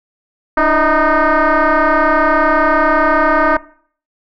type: tone with frequency modulation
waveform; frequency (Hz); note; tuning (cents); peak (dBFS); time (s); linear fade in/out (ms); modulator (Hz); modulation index
sine; 293.7; D4; 0; -8; 0.57-3.57; 5; 310; 4.5
effects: noise-tail reverb RT60 0.5 s tail -19 dB re dry + tanh soft clip ceiling -4 dBFS